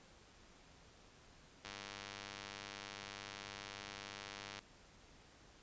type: click train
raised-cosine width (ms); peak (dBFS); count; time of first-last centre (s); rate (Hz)
0.2; -29; 295; 1.65-4.59; 100
effects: pink hiss -63 dBFS RMS until 5.62 s + resampled to 16000 Hz